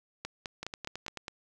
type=two click trains; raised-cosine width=0.2 ms; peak=-19 / -21 dBFS; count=5 / 7; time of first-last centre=0.25-1.082 / 0.63-1.281 s; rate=4.81 / 9.21 Hz; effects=none